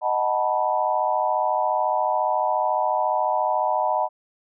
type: chord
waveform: sine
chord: B dominant seventh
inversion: first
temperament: equal with one note detuned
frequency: 622.3 / 740 / 880 / 974.2 Hz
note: D#5 / F#5 / A5 / B5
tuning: 0 / 0 / 0 / -24 cents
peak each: -25 dBFS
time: 0.01-4.09 s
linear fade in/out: 50 ms
effects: none